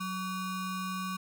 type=ring-modulated tone; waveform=square; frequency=660 Hz; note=E5; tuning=2 cents sharp; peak=-31 dBFS; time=0-1.17 s; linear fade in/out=10 ms; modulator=474 Hz; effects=none